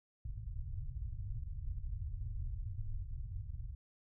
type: low-pass noise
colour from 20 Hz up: pink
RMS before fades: -41 dBFS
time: 0.25-3.75 s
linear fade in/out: 5 ms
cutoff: 120 Hz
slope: 48 dB/octave
effects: none